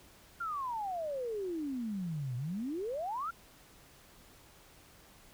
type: exponential two-way sweep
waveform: sine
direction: down then up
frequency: 1420 to 119.1 to 1420 Hz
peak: -34 dBFS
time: 0.4-3.31 s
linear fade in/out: 10 ms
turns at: 2.36 s
effects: pink hiss -59 dBFS RMS until 5.33 s